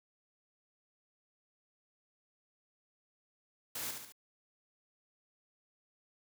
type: noise with echo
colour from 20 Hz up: white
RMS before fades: -40 dBFS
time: 3.75-3.91 s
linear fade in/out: 5 ms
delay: 71 ms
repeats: 3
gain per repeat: -5 dB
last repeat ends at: 4.123 s
effects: none